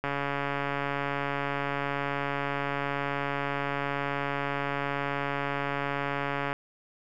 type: click train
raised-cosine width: 0.5 ms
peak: -15 dBFS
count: 916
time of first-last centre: 0.04-6.529 s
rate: 141 Hz
effects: none